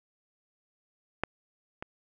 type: clicks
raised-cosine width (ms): 0.5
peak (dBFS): -12 / -22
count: 2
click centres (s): 1.236 / 1.825
effects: none